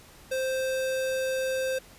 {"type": "tone", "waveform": "square", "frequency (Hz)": 523.3, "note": "C5", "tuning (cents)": 0, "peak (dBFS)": -27, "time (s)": [0.31, 1.79], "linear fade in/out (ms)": 10, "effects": ["pink hiss -52 dBFS RMS until 1.98 s", "resampled to 32000 Hz"]}